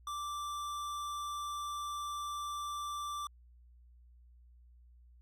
sine tone with hard clipping, 1173 Hz, D6, 2 cents flat, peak -39 dBFS, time 0.07-3.27 s, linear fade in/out 2 ms, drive 16 dB, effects added 60 Hz sine -57 dBFS peak until 5.21 s

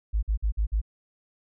sine tone bursts, 52.8 Hz, G#1, 29 cents sharp, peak -21 dBFS, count 5, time 0.13-0.816 s, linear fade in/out 20 ms, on 98 ms, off 49 ms, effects none

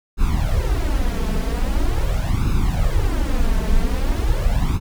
brown noise with flanger, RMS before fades -18 dBFS, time 0.17-4.8 s, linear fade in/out 50 ms, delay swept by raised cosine 0.77 to 4.57 ms, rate 0.43 Hz, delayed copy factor +0.8, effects none

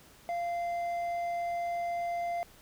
sine tone with hard clipping, 692 Hz, F5, 16 cents flat, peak -32 dBFS, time 0.29-2.43 s, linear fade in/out 0 ms, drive 5 dB, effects pink hiss -57 dBFS RMS until 2.61 s

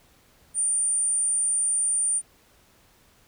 sine tone, 9070 Hz, C#9, 39 cents sharp, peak -21 dBFS, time 0.54-2.22 s, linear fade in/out 50 ms, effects pink hiss -59 dBFS RMS until 3.27 s

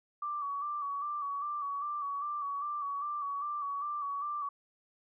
sine tone with vibrato, 1154 Hz, D6, 31 cents flat, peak -33 dBFS, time 0.22-4.49 s, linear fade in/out 5 ms, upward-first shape square, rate 2.5 Hz, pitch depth 40 cents each way, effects none

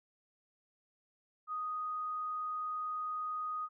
sine tone, 1244.5 Hz, D#6, in tune, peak -35 dBFS, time 1.47-3.69 s, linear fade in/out 50 ms, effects none

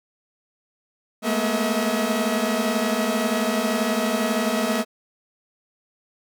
sawtooth tone cluster, 210.7 / 223 / 241.1 / 641 Hz, G#3 / A3 / B3 / E5, +25 / +23 / -41 / -49 cents, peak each -24 / -22 / -22 / -22 dBFS, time 1.22-4.85 s, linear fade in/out 50 ms, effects none

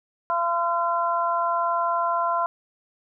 harmonic tone, 341 Hz, F4, 41 cents flat, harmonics 2 / 3 / 4, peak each -26 / -23 / -28 dBFS, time 0.3-2.46 s, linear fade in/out 0 ms, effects none

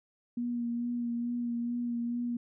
sine tone with vibrato, 238.5 Hz, A#3, 40 cents sharp, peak -30 dBFS, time 0.37-2.37 s, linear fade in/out 5 ms, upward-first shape sine, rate 2.3 Hz, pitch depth 21 cents each way, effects none

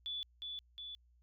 sine tone with echo, 3457 Hz, A7, 31 cents flat, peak -38 dBFS, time 0.06-0.23 s, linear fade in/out 0 ms, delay 360 ms, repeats 2, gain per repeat -3 dB, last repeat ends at 0.95 s, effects added 60 Hz sine -65 dBFS peak until 1.22 s

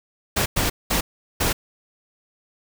pink noise bursts at uneven times, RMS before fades -21 dBFS, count 4, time 0.36-0.46 / 0.56-0.7 / 0.9-1.01 / 1.4-1.53 s, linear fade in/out 10 ms, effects none

